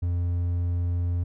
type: tone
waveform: triangle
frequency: 87.31 Hz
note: F2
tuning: in tune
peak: -21 dBFS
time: 0.02-1.24 s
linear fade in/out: 10 ms
effects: none